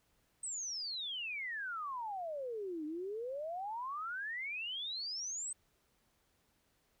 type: exponential two-way sweep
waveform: sine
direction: down then up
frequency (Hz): 8340 to 296.6 to 8340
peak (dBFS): -38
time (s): 0.43-5.53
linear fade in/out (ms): 5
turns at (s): 2.85
effects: pink hiss -75 dBFS RMS until 7 s